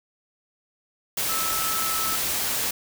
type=tone in noise; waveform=sine; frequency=1308 Hz; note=E6; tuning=14 cents flat; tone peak=-29 dBFS; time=1.29-2.16 s; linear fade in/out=5 ms; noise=white; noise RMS=-26 dBFS; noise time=1.17-2.71 s; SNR=-6 dB; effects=none